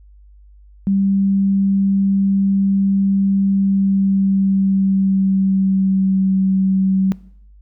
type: tone with pitch glide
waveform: sine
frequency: 196 to 190.97 Hz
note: G3 to G3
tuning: 0 to -45 cents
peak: -13 dBFS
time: 0.87-7.12 s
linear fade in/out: 0 ms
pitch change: -45 cents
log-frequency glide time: 3.48-6.32 s
effects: noise-tail reverb RT60 0.7 s tail -21 dB re dry + added 50 Hz sine -42 dBFS peak until 7.61 s